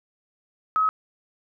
sine tone, 1277 Hz, D#6, 45 cents sharp, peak -18 dBFS, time 0.76-0.89 s, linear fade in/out 0 ms, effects none

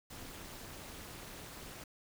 pink noise with amplitude modulation, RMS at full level -45 dBFS, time 0.1-1.84 s, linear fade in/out 5 ms, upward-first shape sine, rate 235 Hz, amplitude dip 80%, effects none

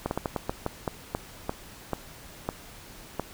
slowing click train, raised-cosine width 1 ms, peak -13 dBFS, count 13, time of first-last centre 0.06-3.197 s, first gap 51 ms, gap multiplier 1.27, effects pink hiss -47 dBFS RMS until 3.33 s

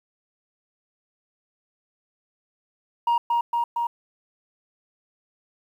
sine tone with echo, 943 Hz, A#5, 20 cents sharp, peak -15 dBFS, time 3.07-3.18 s, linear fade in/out 5 ms, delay 230 ms, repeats 3, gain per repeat -2 dB, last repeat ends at 3.87 s, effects tanh soft clip ceiling -17 dBFS + 9-bit

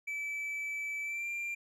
triangle tone with pitch glide, 2309 to 2378 Hz, D7 to D7, -30 to +21 cents, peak -33 dBFS, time 0.07-1.55 s, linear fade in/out 10 ms, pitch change +51 cents, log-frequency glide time 1.02-1.29 s, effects resampled to 32000 Hz

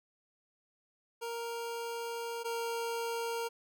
25% pulse tone pair in turn, 466.2 / 464.1 Hz, A#4 / A#4, 0 / -8 cents, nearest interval unison, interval 8 cents, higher first, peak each -33 / -30 dBFS, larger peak second, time 1.21-2.44 / 2.44-3.49 s, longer first, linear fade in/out 20 ms, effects none

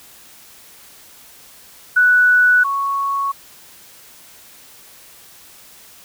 sine tone pair in turn, 1480 / 1108.7 Hz, F#6 / C#6, 0 / 0 cents, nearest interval perfect fourth, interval 500 cents, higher first, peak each -9 / -17 dBFS, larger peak first, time 1.96-2.64 / 2.64-3.32 s, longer neither, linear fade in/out 10 ms, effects white hiss -44 dBFS RMS until 6.04 s

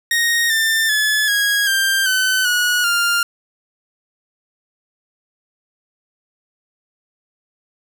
sawtooth tone with pitch steps, 1864.7 / 1789.8 / 1717.9 / 1648.8 / 1582.6 / 1519 / 1458 / 1399.4 Hz, A#6 / A6 / A6 / G#6 / G6 / F#6 / F#6 / F6, 0 / +29 / -42 / -13 / +16 / +45 / -26 / +3 cents, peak -11 dBFS, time 0.11-3.23 s, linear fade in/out 2 ms, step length 390 ms, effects none

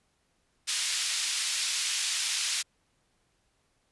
white band-pass noise, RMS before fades -30 dBFS, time 0.67-2.63 s, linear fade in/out 20 ms, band 2400 to 6800 Hz, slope 12 dB/octave, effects pink hiss -72 dBFS RMS until 3.91 s + resampled to 24000 Hz

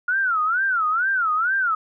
sine tone with vibrato, 1401 Hz, F6, 5 cents sharp, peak -18 dBFS, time 0.08-1.75 s, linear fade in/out 5 ms, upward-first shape sine, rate 2.2 Hz, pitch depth 220 cents each way, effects none

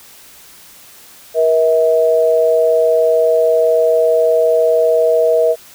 sine tone pair together, 476.6 / 644.1 Hz, A#4 / E5, +38 / -40 cents, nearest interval perfect fourth, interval 522 cents, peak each -12 dBFS, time 1.34-5.56 s, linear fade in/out 50 ms, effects white hiss -41 dBFS RMS until 5.74 s

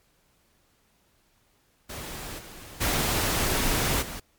pink noise with level steps, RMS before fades -37 / -44 / -25 / -37 dBFS, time 1.89-4.2 s, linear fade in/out 10 ms, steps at 2.38 / 2.8 / 4.01 s, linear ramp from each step 20 ms, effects pink hiss -66 dBFS RMS until 4.38 s + MP3 96 kbps

